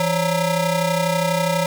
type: ring-modulated tone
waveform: 25% pulse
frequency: 367.8 Hz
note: F#4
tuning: 10 cents flat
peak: -11 dBFS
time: 0-1.66 s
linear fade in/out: 2 ms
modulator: 200 Hz
effects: none